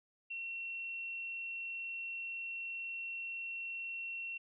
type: tone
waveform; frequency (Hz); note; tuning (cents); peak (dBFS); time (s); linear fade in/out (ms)
sine; 2721; F7; -46; -39; 0.3-4.38; 10
effects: none